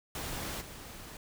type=noise with level steps; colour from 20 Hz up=pink; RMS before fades=-38 / -47 dBFS; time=0.15-1.17 s; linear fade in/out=2 ms; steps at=0.6 s; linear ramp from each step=20 ms; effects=none